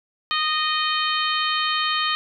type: harmonic tone with a mistuned harmonic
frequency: 618 Hz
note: D#5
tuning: 12 cents flat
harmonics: 2 / 3 / 4 / 5 / 6 / 7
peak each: -24 / -28 / -30 / -26 / -30 / -30 dBFS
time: 0.31-2.15 s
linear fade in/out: 0 ms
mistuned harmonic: 7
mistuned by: -22 cents
effects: none